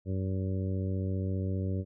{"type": "harmonic tone", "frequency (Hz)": 94.9, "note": "F#2", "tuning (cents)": 44, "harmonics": [1, 2, 3, 4, 5, 6], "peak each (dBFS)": [-30, -36, -40, -42, -44, -46], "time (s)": [0.05, 1.85], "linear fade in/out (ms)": 50, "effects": []}